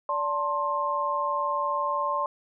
sine tone cluster, 581 / 892 / 1058 Hz, D5 / A5 / C6, -19 / +23 / +19 cents, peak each -31 / -32 / -26 dBFS, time 0.09-2.26 s, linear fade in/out 2 ms, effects none

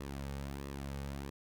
sawtooth tone with flanger, 69.3 Hz, C#2, in tune, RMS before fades -42 dBFS, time 0-1.3 s, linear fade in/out 5 ms, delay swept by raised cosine 1.3 to 3 ms, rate 1.5 Hz, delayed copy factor -0.6, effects none

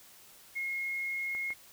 sine tone, 2156 Hz, C#7, 49 cents flat, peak -32 dBFS, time 0.55-1.54 s, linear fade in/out 20 ms
clicks, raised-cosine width 0.5 ms, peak -32 dBFS, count 2, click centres 1.35 / 1.505 s
effects white hiss -56 dBFS RMS until 1.72 s

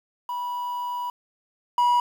triangle tone pair in turn, 976 / 970.9 Hz, B5 / B5, -21 / -30 cents, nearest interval unison, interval 9 cents, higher first, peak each -25 / -15 dBFS, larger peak second, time 0.29-1.1 / 1.78-2 s, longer first, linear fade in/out 2 ms, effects 8-bit

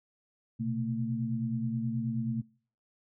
sine tone cluster, 121.9 / 131.3 / 225.3 Hz, B2 / C3 / A3, -22 / +6 / +41 cents, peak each -35 / -36 / -31 dBFS, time 0.59-2.42 s, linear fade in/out 20 ms, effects noise-tail reverb RT60 0.5 s tail -25 dB re dry

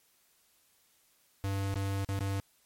square tone with dropouts, 98.2 Hz, G2, 4 cents sharp, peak -31 dBFS, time 1.44-2.4 s, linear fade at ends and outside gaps 0 ms, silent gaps 1.741-1.757 / 2.046-2.089 / 2.191-2.207 s, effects white hiss -68 dBFS RMS until 2.65 s + MP3 64 kbps

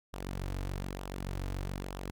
sawtooth tone with flanger, 47 Hz, F#1, 28 cents sharp, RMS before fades -38 dBFS, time 0.13-2.11 s, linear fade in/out 10 ms, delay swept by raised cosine 0.44 to 5.34 ms, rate 1.1 Hz, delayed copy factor -0.5, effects none

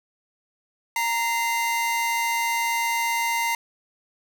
45% pulse tone pair together, 928.5 / 2076 Hz, A#5 / C7, -7 / -14 cents, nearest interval octave + major second, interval 1393 cents, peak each -24 / -26 dBFS, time 0.96-3.55 s, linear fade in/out 2 ms, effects none

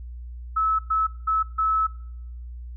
sine tone bursts at uneven times, 1300 Hz, E6, 24 cents flat, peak -19 dBFS, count 4, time 0.56-0.79 / 0.9-1.07 / 1.27-1.43 / 1.58-1.87 s, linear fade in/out 10 ms, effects noise-tail reverb RT60 0.7 s tail -21 dB re dry + added 60 Hz sine -34 dBFS peak until 2.76 s

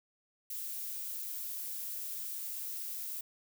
violet noise, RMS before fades -40 dBFS, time 0.5-3.21 s, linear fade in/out 5 ms, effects none

